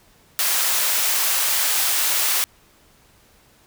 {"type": "high-pass noise", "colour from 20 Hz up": "white", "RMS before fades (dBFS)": -20, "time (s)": [0.39, 2.44], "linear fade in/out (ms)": 0, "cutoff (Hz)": 700, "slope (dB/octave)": 12, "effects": ["pink hiss -55 dBFS RMS until 3.66 s"]}